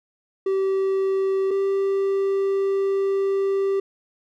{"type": "tone pair in turn", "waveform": "triangle", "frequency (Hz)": [385.9, 391.5], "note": ["G4", "G4"], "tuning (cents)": [-27, -2], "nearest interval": "unison", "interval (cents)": 25, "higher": "second", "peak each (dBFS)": -17, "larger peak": "neither", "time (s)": [[0.46, 1.51], [1.51, 3.8]], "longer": "second", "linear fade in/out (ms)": 5, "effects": []}